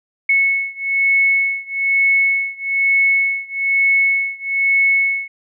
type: beating tone pair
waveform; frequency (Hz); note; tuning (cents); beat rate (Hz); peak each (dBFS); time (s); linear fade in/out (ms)
sine; 2200 / 2201.1; C#7 / C#7; -14 / -13; 1.1; -16 / -17; 0.29-5.28; 5
effects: none